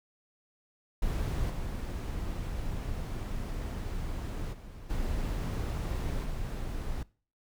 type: noise with level steps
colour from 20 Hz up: brown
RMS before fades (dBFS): -31 / -35 / -45 / -32 / -35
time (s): 1.02-7.03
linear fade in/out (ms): 5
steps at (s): 1.49 / 4.52 / 4.89 / 6.23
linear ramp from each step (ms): 20
effects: noise-tail reverb RT60 0.4 s tail -22 dB re dry